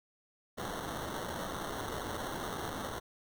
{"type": "noise with sample-and-hold", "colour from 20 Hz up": "blue", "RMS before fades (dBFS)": -39, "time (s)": [0.57, 3], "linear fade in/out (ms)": 20, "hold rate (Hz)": 2450, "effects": []}